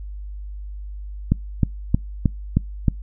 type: click train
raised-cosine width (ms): 5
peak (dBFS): -3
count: 6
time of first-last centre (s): 1.32-2.883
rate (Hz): 3.2
effects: noise-tail reverb RT60 0.2 s tail -26 dB re dry + added 50 Hz sine -30 dBFS peak until 3.02 s